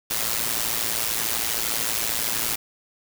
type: noise with amplitude modulation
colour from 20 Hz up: white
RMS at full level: -22 dBFS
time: 0.1-2.56 s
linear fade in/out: 10 ms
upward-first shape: sine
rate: 113 Hz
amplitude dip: 75%
effects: none